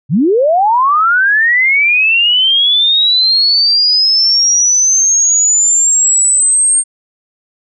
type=linear sweep; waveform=sine; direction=up; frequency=117.8 to 8640 Hz; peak=-7 dBFS; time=0.09-6.84 s; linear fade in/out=50 ms; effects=none